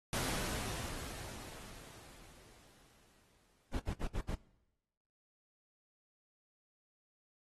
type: noise with exponential decay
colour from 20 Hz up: pink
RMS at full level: -36 dBFS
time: 0.13-3.81 s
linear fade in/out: 1 ms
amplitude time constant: 800 ms
type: noise bursts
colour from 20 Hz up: brown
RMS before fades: -36 dBFS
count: 5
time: 3.73-4.352 s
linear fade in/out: 10 ms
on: 70 ms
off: 68 ms
effects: noise-tail reverb RT60 1.0 s tail -21 dB re dry + AAC 32 kbps